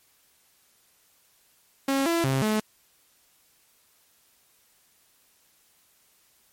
sawtooth tone with pitch steps, 272.5 / 336.2 / 133.9 / 215.1 Hz, C#4 / E4 / C3 / A3, -29 / +34 / +40 / -39 cents, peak -18 dBFS, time 1.88-2.6 s, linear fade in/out 5 ms, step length 180 ms, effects white hiss -63 dBFS RMS until 6.52 s + MP3 64 kbps

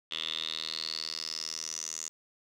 10% pulse tone with band-pass filter sweep, 79.8 Hz, D#2, 44 cents sharp, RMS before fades -37 dBFS, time 0.11-2.09 s, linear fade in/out 5 ms, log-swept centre 3300 to 6700 Hz, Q 8, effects none

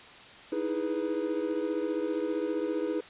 triangle chord, E major seventh, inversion third, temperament equal with one note detuned, 311.1 / 326.2 / 415.3 / 493.9 Hz, D#4 / E4 / G#4 / B4, 0 / -18 / 0 / 0 cents, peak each -32 dBFS, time 0.52-3.01 s, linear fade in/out 5 ms, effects white hiss -49 dBFS RMS until 3.09 s + resampled to 8000 Hz

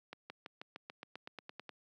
accelerating click train, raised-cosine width 0.3 ms, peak -29 dBFS, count 13, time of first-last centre 0.13-1.693 s, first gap 170 ms, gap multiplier 0.95, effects high-pass 200 Hz 12 dB/octave

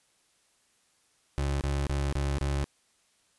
30% pulse tone bursts, 70 Hz, C#2, 18 cents sharp, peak -24 dBFS, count 5, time 1.38-2.642 s, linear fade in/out 0 ms, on 230 ms, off 28 ms, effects white hiss -68 dBFS RMS until 3.38 s + resampled to 24000 Hz

